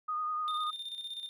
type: tone with vibrato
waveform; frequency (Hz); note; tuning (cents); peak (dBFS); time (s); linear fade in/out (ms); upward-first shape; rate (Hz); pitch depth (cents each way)
sine; 1235; D#6; -13; -31; 0.08-0.71; 10; sine; 10; 23
type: tone with tremolo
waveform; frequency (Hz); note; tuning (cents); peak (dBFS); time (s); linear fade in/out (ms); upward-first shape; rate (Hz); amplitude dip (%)
triangle; 3618; A7; +48; -35; 0.48-1.29; 0; square; 16; 55
effects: none